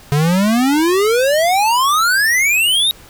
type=exponential sweep; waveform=square; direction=up; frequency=140.3 to 3821 Hz; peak=-12 dBFS; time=0.12-2.91 s; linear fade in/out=0 ms; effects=pink hiss -42 dBFS RMS until 3.09 s